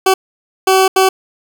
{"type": "tone bursts at uneven times", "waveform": "20% pulse", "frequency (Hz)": 380, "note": "F#4", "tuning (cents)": 46, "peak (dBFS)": -3, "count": 3, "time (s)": [[0.06, 0.14], [0.67, 0.88], [0.96, 1.09]], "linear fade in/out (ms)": 5, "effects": []}